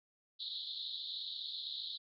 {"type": "band-pass noise", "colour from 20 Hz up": "white", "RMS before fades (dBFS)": -43, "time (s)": [0.39, 1.98], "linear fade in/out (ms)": 20, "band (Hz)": [3500, 4200], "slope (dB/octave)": 96, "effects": []}